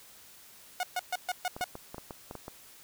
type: tone bursts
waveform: sawtooth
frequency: 727 Hz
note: F#5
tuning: 31 cents flat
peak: -25 dBFS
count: 6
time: 0.8-1.642 s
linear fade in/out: 2 ms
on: 32 ms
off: 130 ms
type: clicks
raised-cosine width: 1 ms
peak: -26 dBFS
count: 9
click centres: 1.565 / 1.61 / 1.754 / 1.945 / 1.982 / 2.108 / 2.311 / 2.353 / 2.481 s
effects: white hiss -54 dBFS RMS until 2.83 s